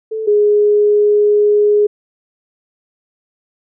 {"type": "tone pair in turn", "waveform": "sine", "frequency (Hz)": [439.1, 416.1], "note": ["A4", "G#4"], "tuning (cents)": [-4, 3], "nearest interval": "minor second", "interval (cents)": 93, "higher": "first", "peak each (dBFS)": [-18, -8], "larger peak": "second", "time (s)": [[0.11, 0.27], [0.27, 1.87]], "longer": "second", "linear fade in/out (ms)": 10, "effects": []}